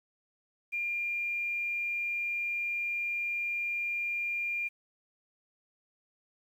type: tone with quantisation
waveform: sine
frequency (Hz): 2400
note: D7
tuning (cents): +37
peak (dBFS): -30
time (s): 0.72-4.69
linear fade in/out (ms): 20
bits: 10
effects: none